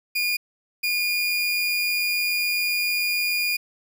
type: tone pair in turn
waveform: 30% pulse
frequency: 2429 / 2429 Hz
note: D#7 / D#7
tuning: -42 / -42 cents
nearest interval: unison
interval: 0 cents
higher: neither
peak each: -19 dBFS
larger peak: neither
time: 0.15-0.37 / 0.83-3.57 s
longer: second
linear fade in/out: 10 ms
effects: 9-bit